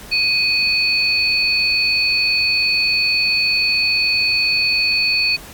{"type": "tone pair together", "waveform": "sine", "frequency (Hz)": [2500, 4447], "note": ["D#7", "C#8"], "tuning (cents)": [8, 5], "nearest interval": "minor seventh", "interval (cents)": 997, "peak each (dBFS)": [-16, -17], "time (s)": [0.11, 5.37], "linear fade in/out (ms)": 20, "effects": ["pink hiss -37 dBFS RMS until 5.53 s", "MP3 96 kbps"]}